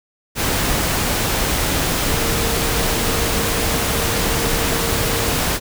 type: tone in noise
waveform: sine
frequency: 460 Hz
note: A#4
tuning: 23 cents flat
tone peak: -28 dBFS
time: 2.03-5.4 s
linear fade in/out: 50 ms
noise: pink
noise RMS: -19 dBFS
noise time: 0.35-5.6 s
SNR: -12 dB
effects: none